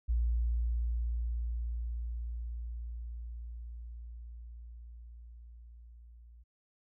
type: tone with level ramp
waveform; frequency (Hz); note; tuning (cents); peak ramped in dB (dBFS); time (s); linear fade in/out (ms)
sine; 58.27; A#1; 0; -26 to -52; 0.08-6.44; 20
effects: none